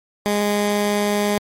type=tone pair in turn; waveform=15% pulse; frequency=206.1 / 206.1 Hz; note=G#3 / G#3; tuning=-13 / -13 cents; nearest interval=unison; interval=0 cents; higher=neither; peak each=-11 dBFS; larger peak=neither; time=0.26-0.42 / 0.42-1.38 s; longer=second; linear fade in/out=0 ms; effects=MP3 64 kbps